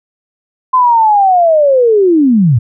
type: linear sweep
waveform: sine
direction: down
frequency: 1036 to 104.7 Hz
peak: -5 dBFS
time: 0.73-2.59 s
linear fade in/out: 10 ms
effects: none